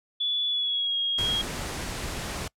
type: tone with pitch glide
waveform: sine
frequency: 3434 to 3273 Hz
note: A7 to G#7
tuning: -43 to -26 cents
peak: -24 dBFS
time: 0.2-1.42 s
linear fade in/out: 10 ms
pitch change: -83 cents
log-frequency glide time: 0.49-0.97 s
type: noise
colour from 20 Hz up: pink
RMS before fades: -33 dBFS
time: 1.18-2.48 s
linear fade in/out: 5 ms
effects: noise-tail reverb RT60 0.1 s tail -25 dB re dry + low-pass 10000 Hz 12 dB/octave